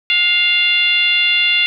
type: tone with frequency modulation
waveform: sine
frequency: 2785 Hz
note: F7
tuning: 5 cents flat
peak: -11 dBFS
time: 0.1-1.66 s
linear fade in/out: 0 ms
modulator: 677 Hz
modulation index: 1.1
effects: none